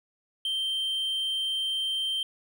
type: tone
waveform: triangle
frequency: 3136 Hz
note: G7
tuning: in tune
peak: -25 dBFS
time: 0.45-2.23 s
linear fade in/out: 2 ms
effects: none